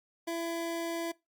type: tone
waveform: 25% pulse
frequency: 334.9 Hz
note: E4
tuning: 27 cents sharp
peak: -29 dBFS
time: 0.27-1.12 s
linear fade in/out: 10 ms
effects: noise-tail reverb RT60 0.2 s tail -21 dB re dry + Opus 48 kbps